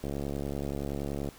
click train, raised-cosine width 2 ms, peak -21 dBFS, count 89, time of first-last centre 0.04-1.288 s, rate 70.5 Hz, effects pink hiss -53 dBFS RMS until 1.38 s

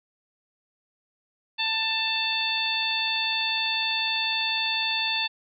harmonic tone, 888 Hz, A5, 16 cents sharp, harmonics 1 / 2 / 3 / 4 / 5, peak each -33 / -34 / -28 / -28 / -31 dBFS, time 1.58-5.28 s, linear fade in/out 20 ms, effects none

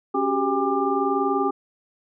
sine tone cluster, 274.9 / 380.6 / 401 / 808 / 1191 Hz, C#4 / F#4 / G4 / G#5 / D6, -14 / +49 / +39 / -48 / +24 cents, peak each -26 dBFS, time 0.14-1.51 s, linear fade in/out 10 ms, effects none

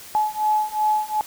sine beating tone pair, 852 / 854.7 Hz, G#5 / G#5, +44 / +49 cents, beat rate 2.7 Hz, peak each -22 / -21 dBFS, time 0.15-1.21 s, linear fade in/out 0 ms, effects white hiss -41 dBFS RMS until 1.26 s

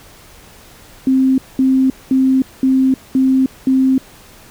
sine tone bursts, 263.1 Hz, C4, 10 cents sharp, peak -9 dBFS, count 6, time 1.07-3.98 s, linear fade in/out 2 ms, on 310 ms, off 210 ms, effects pink hiss -42 dBFS RMS until 4.5 s

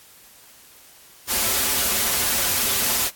white noise with comb filter, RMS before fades -21 dBFS, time 1.27-3.11 s, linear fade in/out 50 ms, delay 6.4 ms, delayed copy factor -0.65, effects white hiss -49 dBFS RMS until 3.15 s + AAC 64 kbps

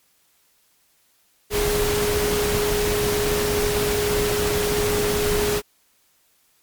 sine tone in noise, 415.3 Hz, G#4, in tune, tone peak -21 dBFS, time 1.5-5.62 s, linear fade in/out 50 ms, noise pink, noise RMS -24 dBFS, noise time 1.5-5.62 s, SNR 0 dB, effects white hiss -62 dBFS RMS until 6.62 s + MP3 96 kbps

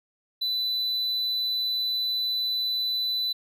triangle tone, 3993 Hz, B7, 18 cents sharp, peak -23 dBFS, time 0.41-3.33 s, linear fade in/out 10 ms, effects none

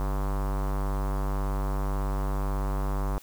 square tone with low-pass filter, 49.07 Hz, G1, 2 cents sharp, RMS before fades -28 dBFS, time 0-3.18 s, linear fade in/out 0 ms, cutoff 1100 Hz, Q 2.6, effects white hiss -53 dBFS RMS until 3.22 s

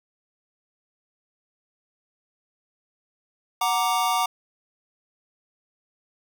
square chord, Gb augmented, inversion none, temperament equal, 740 / 932.3 / 1174.7 Hz, Gb5 / Bb5 / D6, 0 / 0 / 0 cents, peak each -26 dBFS, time 3.61-4.26 s, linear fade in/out 5 ms, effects none

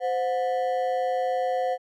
triangle ring-modulated tone, 622.3 Hz, D#5, in tune, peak -18 dBFS, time 0-1.78 s, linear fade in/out 50 ms, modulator 104 Hz, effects none

